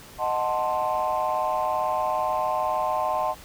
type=chord; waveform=sine; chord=D# diminished seventh; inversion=none; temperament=equal; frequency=622.3 / 740 / 880 / 1046.5 Hz; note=D#5 / F#5 / A5 / C6; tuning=0 / 0 / 0 / 0 cents; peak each=-27 dBFS; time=0.18-3.35 s; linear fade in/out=50 ms; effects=tanh soft clip ceiling -16 dBFS + pink hiss -46 dBFS RMS until 3.44 s